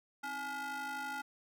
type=ring-modulated tone; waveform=square; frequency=289 Hz; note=D4; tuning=28 cents flat; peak=-36 dBFS; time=0.23-1.22 s; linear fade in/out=10 ms; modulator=1130 Hz; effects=none